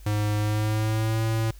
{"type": "tone with pitch glide", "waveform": "square", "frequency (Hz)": [105, 111.89], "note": ["G#2", "A2"], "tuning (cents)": [19, 29], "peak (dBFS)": -23, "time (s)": [0.06, 1.51], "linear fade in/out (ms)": 5, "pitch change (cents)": 110, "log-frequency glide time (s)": [0.37, 1.23], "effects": ["added 50 Hz sine -42 dBFS peak until 1.59 s", "white hiss -56 dBFS RMS until 1.59 s"]}